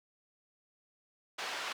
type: band-pass noise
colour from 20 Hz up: pink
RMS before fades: -39 dBFS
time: 1.38-1.73 s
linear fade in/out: 10 ms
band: 830 to 4400 Hz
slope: 12 dB/octave
effects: none